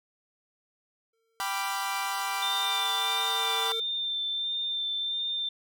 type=tone with exponential growth; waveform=square; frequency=452.6 Hz; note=A4; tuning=49 cents sharp; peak=-35 dBFS; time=1.13-3.8 s; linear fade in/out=5 ms; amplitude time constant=580 ms
type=chord; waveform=sawtooth; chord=G dominant seventh; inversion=none; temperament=equal with one note detuned; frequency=784 / 987.8 / 1174.7 / 1384.1 Hz; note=G5 / B5 / D6 / F6; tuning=0 / 0 / 0 / -16 cents; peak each=-30 / -30 / -31 / -34 dBFS; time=1.4-3.72 s; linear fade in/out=0 ms
type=tone with vibrato; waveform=sine; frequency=3579 Hz; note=A7; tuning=29 cents sharp; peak=-28 dBFS; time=2.42-5.49 s; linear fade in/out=5 ms; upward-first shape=sine; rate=1.5 Hz; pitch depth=16 cents each way
effects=none